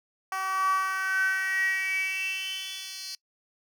10% pulse tone with high-pass filter sweep, 380.8 Hz, F#4, 50 cents sharp, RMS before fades -29 dBFS, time 0.32-3.15 s, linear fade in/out 2 ms, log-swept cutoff 930 to 4300 Hz, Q 9.6, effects noise-tail reverb RT60 0.1 s tail -23 dB re dry

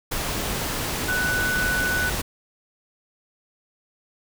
sine tone in noise, 1488 Hz, F#6, 9 cents sharp, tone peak -22 dBFS, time 1.08-2.1 s, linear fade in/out 10 ms, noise pink, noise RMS -27 dBFS, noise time 0.11-2.22 s, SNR +2 dB, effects none

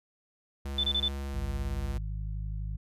square tone, 69.3 Hz, C#2, in tune, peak -34 dBFS, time 0.65-1.98 s, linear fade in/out 5 ms
sine tone bursts, 3520 Hz, A7, in tune, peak -25 dBFS, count 4, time 0.78-1.083 s, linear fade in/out 5 ms, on 57 ms, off 25 ms
harmonic tone, 52 Hz, G#1, 3 cents sharp, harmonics 1 / 2 / 3, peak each -33 / -39 / -43 dBFS, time 1.33-2.77 s, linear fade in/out 10 ms
effects resampled to 32000 Hz

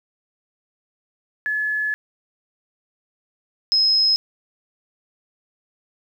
sine tone pair in turn, 1712 / 5130 Hz, A6 / E8, -48 / -48 cents, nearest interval octave + perfect fifth, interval 1900 cents, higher second, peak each -20 / -14 dBFS, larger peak second, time 1.46-1.94 / 3.72-4.16 s, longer first, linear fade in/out 0 ms, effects 9-bit

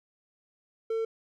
triangle tone, 449.9 Hz, A4, 39 cents sharp, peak -25 dBFS, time 0.9-1.05 s, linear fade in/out 5 ms, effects none

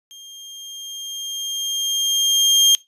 30% pulse tone with level ramp, 3206 Hz, G7, 38 cents sharp, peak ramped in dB -35 to -6 dBFS, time 0.11-2.75 s, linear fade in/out 0 ms, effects noise-tail reverb RT60 0.2 s tail -22 dB re dry + resampled to 32000 Hz

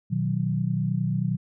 sine chord, B major, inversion none, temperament equal with one note detuned, 122.62 / 155.56 / 185 Hz, B2 / D#3 / F#3, -12 / 0 / 0 cents, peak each -27 dBFS, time 0.1-1.37 s, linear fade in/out 20 ms, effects none

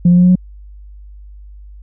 sine tone with pitch steps, 174.61 / 176.54 / 178.49 / 180.45 / 182.45 Hz, F3 / F3 / F3 / F#3 / F#3, 0 / +19 / +38 / -43 / -24 cents, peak -4 dBFS, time 0.05-0.355 s, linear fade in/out 5 ms, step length 61 ms, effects tanh soft clip ceiling -2 dBFS + added 50 Hz sine -33 dBFS peak until 1.82 s

